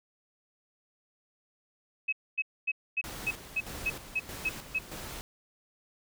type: tone bursts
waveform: sine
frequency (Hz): 2566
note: E7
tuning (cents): -47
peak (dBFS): -26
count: 10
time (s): 2.08-4.79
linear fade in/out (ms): 10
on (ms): 46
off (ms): 250
type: noise with tremolo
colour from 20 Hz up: pink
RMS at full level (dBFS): -41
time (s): 3.04-5.21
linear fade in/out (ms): 0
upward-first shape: square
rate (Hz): 1.6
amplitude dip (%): 55
effects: none